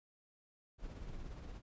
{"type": "noise with tremolo", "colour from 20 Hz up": "brown", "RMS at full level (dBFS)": -45, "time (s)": [0.78, 1.62], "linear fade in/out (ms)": 50, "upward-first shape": "sine", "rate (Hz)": 17, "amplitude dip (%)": 40, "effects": ["resampled to 16000 Hz"]}